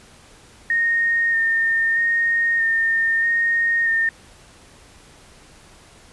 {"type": "tone with vibrato", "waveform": "sine", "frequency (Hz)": 1836, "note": "A#6", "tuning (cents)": -27, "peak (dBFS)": -16, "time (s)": [0.7, 4.09], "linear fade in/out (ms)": 2, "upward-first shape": "square", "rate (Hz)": 0.79, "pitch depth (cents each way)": 15, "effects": ["pink hiss -48 dBFS RMS until 6.12 s", "resampled to 24000 Hz"]}